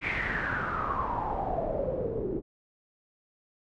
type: noise with low-pass filter sweep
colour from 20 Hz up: pink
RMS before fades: -31 dBFS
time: 0.01-2.42 s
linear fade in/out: 50 ms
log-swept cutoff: 2300 to 360 Hz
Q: 8
effects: none